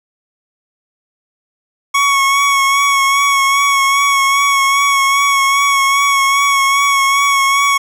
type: tone with vibrato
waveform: 25% pulse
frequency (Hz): 1108.7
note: C#6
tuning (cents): 0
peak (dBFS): -6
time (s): 1.94-7.78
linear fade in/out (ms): 10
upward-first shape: sine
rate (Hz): 2.5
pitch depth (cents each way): 25
effects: low-pass 12000 Hz 12 dB/octave + 8-bit